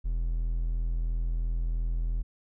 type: tone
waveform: triangle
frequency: 41.48 Hz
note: E1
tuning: 12 cents sharp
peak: -24 dBFS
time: 0.04-2.23 s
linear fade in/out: 20 ms
effects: none